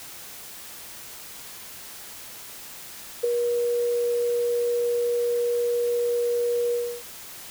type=tone with ADSR envelope; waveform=sine; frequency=478.8 Hz; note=A#4; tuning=46 cents sharp; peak=-16 dBFS; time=3.23-7.03 s; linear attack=14 ms; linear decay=5 ms; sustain=-5 dB; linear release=310 ms; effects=white hiss -41 dBFS RMS until 7.5 s